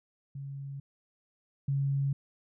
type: tone pair in turn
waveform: sine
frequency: 138.59 / 138.59 Hz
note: C#3 / C#3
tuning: 0 / 0 cents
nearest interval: unison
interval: 0 cents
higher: neither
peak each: -37 / -26 dBFS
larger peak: second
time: 0.35-0.8 / 1.68-2.13 s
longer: neither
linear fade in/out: 5 ms
effects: none